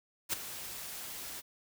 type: noise with ADSR envelope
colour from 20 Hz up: white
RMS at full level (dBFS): -30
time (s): 0.29-1.42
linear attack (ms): 41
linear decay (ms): 9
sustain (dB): -13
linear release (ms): 31
effects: none